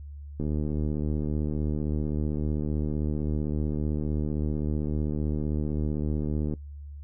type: click train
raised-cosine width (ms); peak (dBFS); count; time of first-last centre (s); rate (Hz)
3; -17; 465; 0.4-6.538; 75.6
effects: noise-tail reverb RT60 0.1 s tail -18 dB re dry + added 72 Hz sine -38 dBFS peak until 7.03 s